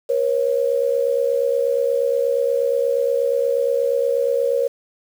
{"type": "tone pair together", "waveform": "sine", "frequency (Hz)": [477.6, 546], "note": ["A#4", "C#5"], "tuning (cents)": [42, -26], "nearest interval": "major second", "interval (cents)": 232, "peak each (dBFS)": -19, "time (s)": [0.09, 4.68], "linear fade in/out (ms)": 10, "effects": ["7-bit"]}